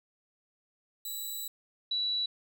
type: tone pair in turn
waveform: 10% pulse / sine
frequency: 3934 / 3934 Hz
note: B7 / B7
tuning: -7 / -7 cents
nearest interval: unison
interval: 0 cents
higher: neither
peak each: -28 dBFS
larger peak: neither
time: 1.05-1.48 / 1.91-2.26 s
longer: first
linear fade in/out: 5 ms
effects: none